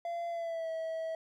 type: tone with pitch glide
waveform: triangle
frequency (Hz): 684 to 648.2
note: F5 to E5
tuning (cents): -36 to -29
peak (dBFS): -32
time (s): 0.05-1.15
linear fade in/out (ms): 2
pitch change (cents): -93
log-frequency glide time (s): 0.29-0.7
effects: none